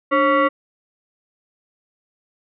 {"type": "tone with frequency modulation", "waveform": "sine", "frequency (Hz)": 293.7, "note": "D4", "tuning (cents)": 0, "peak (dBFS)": -13, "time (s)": [0.11, 0.49], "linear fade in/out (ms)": 20, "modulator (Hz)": 835, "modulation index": 1.7, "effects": []}